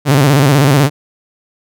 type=tone with vibrato; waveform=sawtooth; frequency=140 Hz; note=C#3; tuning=18 cents sharp; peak=-3 dBFS; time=0.05-0.9 s; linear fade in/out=50 ms; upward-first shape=square; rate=16 Hz; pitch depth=97 cents each way; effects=none